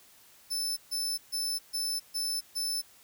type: tone bursts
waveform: sawtooth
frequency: 5274 Hz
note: E8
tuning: in tune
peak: -27 dBFS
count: 6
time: 0.5-2.82 s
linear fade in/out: 20 ms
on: 270 ms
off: 140 ms
effects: white hiss -58 dBFS RMS until 3.03 s